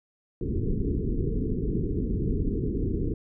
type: low-pass noise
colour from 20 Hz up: pink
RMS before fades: -27 dBFS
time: 0.41-3.14 s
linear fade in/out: 2 ms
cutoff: 450 Hz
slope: 96 dB/octave
effects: none